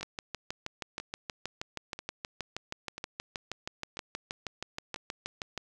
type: two click trains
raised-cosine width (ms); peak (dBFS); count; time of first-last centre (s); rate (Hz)
0.2; -23 / -18; 6 / 36; 0.01-4.96 / 0.03-5.577; 1.01 / 6.31
effects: none